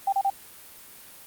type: tone bursts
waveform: sine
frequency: 787 Hz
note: G5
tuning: 7 cents sharp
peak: -20 dBFS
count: 3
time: 0.07-0.301 s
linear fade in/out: 5 ms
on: 55 ms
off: 33 ms
effects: white hiss -47 dBFS RMS until 1.26 s + Opus 32 kbps